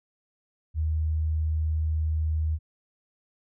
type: tone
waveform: sine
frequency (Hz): 78.4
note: D#2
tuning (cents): +14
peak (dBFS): -23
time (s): 0.74-2.59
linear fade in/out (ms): 50
effects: none